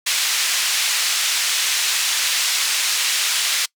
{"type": "band-pass noise", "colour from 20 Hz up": "pink", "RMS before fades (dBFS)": -20, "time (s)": [0.06, 3.66], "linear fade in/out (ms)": 10, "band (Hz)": [2500, 8700], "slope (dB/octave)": 12, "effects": ["noise-tail reverb RT60 0.1 s tail -24 dB re dry"]}